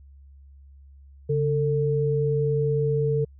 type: tone pair together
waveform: sine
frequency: 141.26 / 447.4 Hz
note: C#3 / A4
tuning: +33 / +29 cents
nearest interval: octave + minor sixth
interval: 1996 cents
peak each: -23 dBFS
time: 1.29-3.25 s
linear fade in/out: 10 ms
effects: added 69 Hz sine -46 dBFS peak until 3.39 s